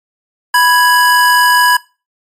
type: tone pair together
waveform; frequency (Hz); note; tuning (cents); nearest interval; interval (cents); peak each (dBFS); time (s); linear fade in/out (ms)
square; 987.8 / 1661.2; B5 / G#6; 0 / 0; major sixth; 900; -10; 0.54-1.77; 5
effects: noise-tail reverb RT60 0.3 s tail -21 dB re dry + MP3 64 kbps